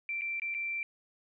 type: tone with dropouts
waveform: sine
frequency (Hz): 2349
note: D7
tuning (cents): 0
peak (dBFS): -32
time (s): 0.09-0.83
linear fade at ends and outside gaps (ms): 1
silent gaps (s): 0.211-0.218 / 0.398-0.419 / 0.542-0.547
effects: none